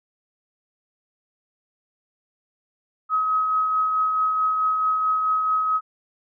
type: tone with tremolo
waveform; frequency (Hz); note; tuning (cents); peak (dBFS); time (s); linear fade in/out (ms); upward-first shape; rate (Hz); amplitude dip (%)
sine; 1272; D#6; +38; -17; 3.09-5.81; 50; triangle; 4.6; 35
effects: none